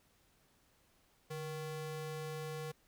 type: ring-modulated tone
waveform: square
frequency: 311.1 Hz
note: D#4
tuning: in tune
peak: -38 dBFS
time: 1.3-2.72 s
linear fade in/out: 10 ms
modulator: 163 Hz
effects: pink hiss -71 dBFS RMS until 2.87 s